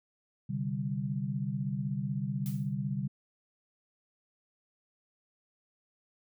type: chord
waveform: sine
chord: C suspended second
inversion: none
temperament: equal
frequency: 130.81 / 146.83 / 196 Hz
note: C3 / D3 / G3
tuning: 0 / 0 / 0 cents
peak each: -35 dBFS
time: 0.49-3.08 s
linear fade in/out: 10 ms
type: noise with exponential decay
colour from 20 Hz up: blue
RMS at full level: -43 dBFS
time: 2.46-2.75 s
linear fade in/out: 0 ms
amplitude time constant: 63 ms
effects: none